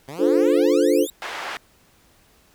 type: exponential sweep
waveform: 10% pulse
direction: up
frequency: 128.8 to 3885 Hz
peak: -25 dBFS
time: 0.08-1.1 s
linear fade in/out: 2 ms
type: chord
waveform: sine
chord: D minor seventh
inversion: none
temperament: equal with one note detuned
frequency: 293.7 / 349.2 / 440 / 520.5 Hz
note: D4 / F4 / A4 / C5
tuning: 0 / 0 / 0 / -9 cents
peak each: -20 dBFS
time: 0.18-1.07 s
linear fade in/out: 50 ms
type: band-pass noise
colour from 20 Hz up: white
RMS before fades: -31 dBFS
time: 1.22-1.57 s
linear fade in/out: 0 ms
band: 530 to 2000 Hz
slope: 12 dB/octave
effects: pink hiss -57 dBFS RMS until 2.54 s